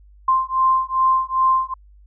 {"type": "beating tone pair", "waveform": "sine", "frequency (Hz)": [1046, 1048.5], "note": ["C6", "C6"], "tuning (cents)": [-1, 3], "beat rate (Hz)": 2.5, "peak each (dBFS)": -18, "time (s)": [0.28, 1.74], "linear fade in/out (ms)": 5, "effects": ["added 50 Hz sine -45 dBFS peak until 2.06 s"]}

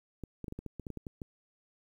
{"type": "clicks", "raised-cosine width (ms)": 3, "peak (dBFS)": -27, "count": 12, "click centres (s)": [0.237, 0.443, 0.482, 0.524, 0.59, 0.663, 0.797, 0.868, 0.903, 0.973, 1.068, 1.218], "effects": ["10-bit"]}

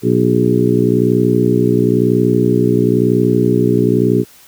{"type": "harmonic tone with a mistuned harmonic", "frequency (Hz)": 61, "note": "B1", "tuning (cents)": -21, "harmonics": [2, 3, 4, 5, 6, 7], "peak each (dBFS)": [-17, -17, -17, -17, -17, -17], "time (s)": [0.02, 4.25], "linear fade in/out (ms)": 50, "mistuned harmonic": 7, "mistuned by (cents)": -37, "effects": ["white hiss -44 dBFS RMS until 4.47 s"]}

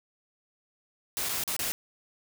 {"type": "noise with dropouts", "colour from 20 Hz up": "white", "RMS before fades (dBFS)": -31, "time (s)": [1.17, 1.72], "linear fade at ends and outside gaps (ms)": 0, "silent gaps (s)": [[1.288, 1.293], [1.437, 1.477], [1.565, 1.592]], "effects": []}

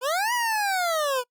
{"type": "linear two-way sweep", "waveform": "25% pulse", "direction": "up then down", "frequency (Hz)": [479.1, 987.8, 479.1], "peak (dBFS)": -19, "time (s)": [0.01, 1.24], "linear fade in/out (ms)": 50, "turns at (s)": 0.33, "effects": ["noise-tail reverb RT60 0.1 s tail -26 dB re dry", "Opus 48 kbps"]}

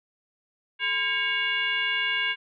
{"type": "tone with frequency modulation", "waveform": "sine", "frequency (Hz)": 2217, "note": "C#7", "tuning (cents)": 0, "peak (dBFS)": -23, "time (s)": [0.79, 2.36], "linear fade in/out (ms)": 50, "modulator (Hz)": 598, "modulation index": 1.4, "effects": []}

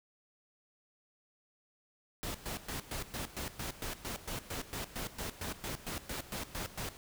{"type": "noise with tremolo", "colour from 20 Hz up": "pink", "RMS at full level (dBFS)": -39, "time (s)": [2.23, 6.97], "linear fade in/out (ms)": 0, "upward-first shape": "square", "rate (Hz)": 4.4, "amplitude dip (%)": 80, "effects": []}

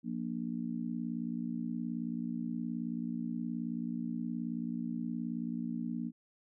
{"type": "harmonic tone", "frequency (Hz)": 58.8, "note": "A#1", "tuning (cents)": 16, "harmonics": [3, 4, 5], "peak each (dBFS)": [-40, -36, -42], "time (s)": [0.03, 6.12], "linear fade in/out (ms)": 50, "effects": []}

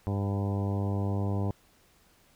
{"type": "harmonic tone with a mistuned harmonic", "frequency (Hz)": 99.7, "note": "G2", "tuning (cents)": 30, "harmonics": [1, 2, 3, 4, 5, 6, 7, 8, 9, 10], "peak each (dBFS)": [-28, -34, -38, -40, -42, -44, -45, -46, -47, -48], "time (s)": [0.07, 1.51], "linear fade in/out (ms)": 0, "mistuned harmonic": 7, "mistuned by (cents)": 20, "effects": ["pink hiss -63 dBFS RMS until 2.35 s"]}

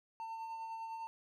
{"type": "tone with tremolo", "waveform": "triangle", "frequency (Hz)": 901, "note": "A5", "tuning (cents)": 41, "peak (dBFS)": -38, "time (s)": [0.2, 1.07], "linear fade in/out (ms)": 0, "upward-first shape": "sine", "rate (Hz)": 9.9, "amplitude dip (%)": 30, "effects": []}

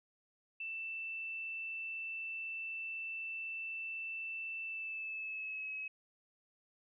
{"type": "tone with pitch glide", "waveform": "sine", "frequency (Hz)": [2662, 2562], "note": ["E7", "E7"], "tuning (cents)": [16, -50], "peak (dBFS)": -39, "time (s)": [0.6, 5.88], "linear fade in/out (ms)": 5, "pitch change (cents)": -66, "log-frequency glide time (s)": [4.63, 5.72], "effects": []}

